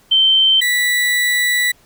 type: tone pair in turn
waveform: sine / 35% pulse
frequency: 3109 / 1963.3 Hz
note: G7 / B6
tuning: -15 / -11 cents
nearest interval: minor sixth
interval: 796 cents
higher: first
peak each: -9 / -12 dBFS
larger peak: first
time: 0.11-0.61 / 0.61-1.72 s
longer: second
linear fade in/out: 10 ms
effects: pink hiss -52 dBFS RMS until 1.85 s